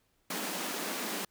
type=high-pass noise; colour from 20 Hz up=pink; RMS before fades=-36 dBFS; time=0.3-1.25 s; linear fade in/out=5 ms; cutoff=180 Hz; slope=96 dB/octave; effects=pink hiss -73 dBFS RMS until 1.3 s